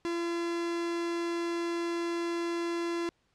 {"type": "tone", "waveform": "45% pulse", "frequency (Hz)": 340.6, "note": "F4", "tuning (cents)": -43, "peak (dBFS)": -30, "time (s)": [0.05, 3.09], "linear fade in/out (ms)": 0, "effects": ["pink hiss -72 dBFS RMS until 3.34 s", "low-pass 6000 Hz 12 dB/octave"]}